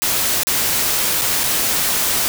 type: noise with dropouts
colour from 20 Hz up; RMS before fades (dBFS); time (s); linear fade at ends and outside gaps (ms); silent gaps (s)
white; -18; 0.02-2.28; 0; 0.433-0.47 / 1.213-1.218 / 1.434-1.438
effects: none